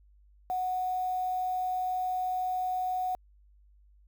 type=tone with quantisation; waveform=sine; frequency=737 Hz; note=F#5; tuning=7 cents flat; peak=-28 dBFS; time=0.5-3.15 s; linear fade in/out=0 ms; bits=8; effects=added 50 Hz sine -57 dBFS peak until 4.07 s